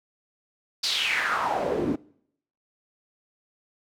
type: noise with band-pass filter sweep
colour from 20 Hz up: pink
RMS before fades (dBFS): -26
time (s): 0.83-1.96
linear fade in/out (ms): 10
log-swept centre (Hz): 4800 to 250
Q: 4.3
effects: noise-tail reverb RT60 0.7 s tail -23 dB re dry